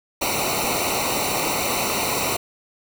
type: noise with comb filter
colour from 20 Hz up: pink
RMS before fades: -23 dBFS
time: 0.21-2.37 s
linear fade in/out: 10 ms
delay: 0.6 ms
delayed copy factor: -0.9
effects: none